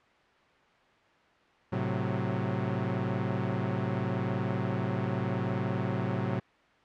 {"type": "chord", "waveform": "sawtooth", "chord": "F# diminished", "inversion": "first", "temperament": "equal", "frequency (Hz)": [110, 130.81, 185], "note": ["A2", "C3", "F#3"], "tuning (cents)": [0, 0, 0], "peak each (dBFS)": -29, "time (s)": [1.72, 6.4], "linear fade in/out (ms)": 10, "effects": ["white hiss -61 dBFS RMS until 6.84 s", "low-pass 2000 Hz 12 dB/octave"]}